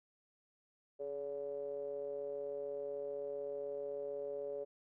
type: ring-modulated tone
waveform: triangle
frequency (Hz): 73.42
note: D2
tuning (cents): 0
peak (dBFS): -34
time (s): 0.99-4.65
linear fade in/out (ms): 20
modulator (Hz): 496
effects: none